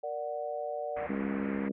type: chord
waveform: sine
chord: Bb augmented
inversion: none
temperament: equal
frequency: 466.2 / 587.3 / 740 Hz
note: Bb4 / D5 / F#5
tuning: 0 / 0 / 0 cents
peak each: -40 / -35 / -38 dBFS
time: 0.03-1.07 s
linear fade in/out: 10 ms
type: low-pass noise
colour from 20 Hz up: white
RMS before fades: -43 dBFS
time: 0.96-1.69 s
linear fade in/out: 10 ms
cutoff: 2200 Hz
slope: 48 dB/octave
type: harmonic tone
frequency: 67.8 Hz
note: C#2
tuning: 38 cents flat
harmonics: 3 / 4 / 5 / 6 / 7 / 8 / 9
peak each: -33 / -35 / -42 / -44 / -41 / -52 / -51 dBFS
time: 1.09-1.72 s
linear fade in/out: 10 ms
effects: none